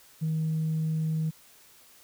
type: tone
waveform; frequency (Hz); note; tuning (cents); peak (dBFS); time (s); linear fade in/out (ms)
sine; 158.3; D#3; +30; -24; 0.21-1.31; 20
effects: tanh soft clip ceiling -22 dBFS + white hiss -56 dBFS RMS until 2.03 s